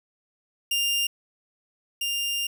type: tone pair in turn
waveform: sawtooth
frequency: 2800 / 2800 Hz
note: F7 / F7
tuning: +4 / +4 cents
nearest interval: unison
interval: 0 cents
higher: neither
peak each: -19 / -22 dBFS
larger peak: first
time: 0.71-1.07 / 2.01-2.47 s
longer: second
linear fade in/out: 5 ms
effects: none